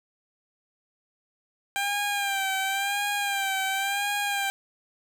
15% pulse tone with vibrato, 793 Hz, G5, 20 cents sharp, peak -19 dBFS, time 1.76-4.5 s, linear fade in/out 0 ms, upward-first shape sine, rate 0.94 Hz, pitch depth 53 cents each way, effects none

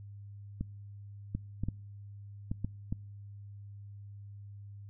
clicks, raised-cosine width 5 ms, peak -21 dBFS, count 7, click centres 0.61 / 1.35 / 1.636 / 1.686 / 2.515 / 2.646 / 2.925 s, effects noise-tail reverb RT60 0.8 s tail -26 dB re dry + added 101 Hz sine -45 dBFS peak until 4.89 s

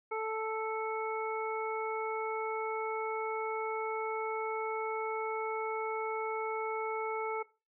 harmonic tone, 440 Hz, A4, in tune, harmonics 1 / 2 / 3 / 5, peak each -35 / -38 / -40 / -42 dBFS, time 0.11-7.43 s, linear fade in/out 10 ms, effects noise-tail reverb RT60 0.3 s tail -20 dB re dry

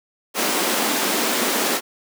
pink high-pass noise, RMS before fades -21 dBFS, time 0.34-1.81 s, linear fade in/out 50 ms, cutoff 210 Hz, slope 48 dB/octave, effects none

